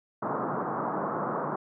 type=band-pass noise; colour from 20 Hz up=white; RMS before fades=-31 dBFS; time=0.22-1.56 s; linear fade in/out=5 ms; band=130 to 1300 Hz; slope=48 dB/octave; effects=none